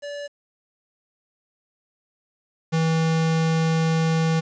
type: tone pair in turn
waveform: square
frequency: 577 / 161.92 Hz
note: D5 / E3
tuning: -31 / -31 cents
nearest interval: octave + minor seventh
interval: 2200 cents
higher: first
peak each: -31 / -19 dBFS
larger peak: second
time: 0.02-0.28 / 2.72-4.41 s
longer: second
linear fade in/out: 20 ms
effects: resampled to 16000 Hz + 9-bit